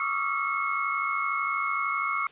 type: tone cluster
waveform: sine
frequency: 1119 / 1172 / 1263 / 1361 / 2183 Hz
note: C#6 / D6 / D#6 / F6 / C#7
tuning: +16 / -4 / +26 / -45 / -27 cents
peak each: -31 / -36 / -32 / -33 / -30 dBFS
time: 0-2.27 s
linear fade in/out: 2 ms
effects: white hiss -52 dBFS RMS until 2.31 s + resampled to 8000 Hz